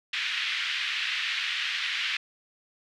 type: band-pass noise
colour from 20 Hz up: white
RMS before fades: -30 dBFS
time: 0.13-2.17 s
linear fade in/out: 5 ms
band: 1700 to 3400 Hz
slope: 24 dB/octave
effects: none